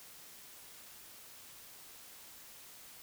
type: silence
effects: white hiss -54 dBFS RMS until 3.02 s